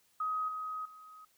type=tone with level steps; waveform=sine; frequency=1261 Hz; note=D#6; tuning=23 cents sharp; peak=-31 / -36 / -50 dBFS; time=0.2-1.25 s; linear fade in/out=5 ms; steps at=0.48 / 0.85 s; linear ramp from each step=5 ms; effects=white hiss -70 dBFS RMS until 1.37 s